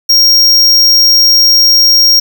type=tone; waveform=square; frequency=5580 Hz; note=F8; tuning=2 cents flat; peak=-4 dBFS; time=0.09-2.2 s; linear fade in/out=10 ms; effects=7-bit